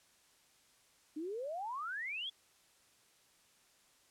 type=exponential sweep; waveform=sine; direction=up; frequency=292.7 to 3456 Hz; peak=-38 dBFS; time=1.16-2.3 s; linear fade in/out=10 ms; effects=white hiss -68 dBFS RMS until 4.1 s + low-pass 10000 Hz 12 dB/octave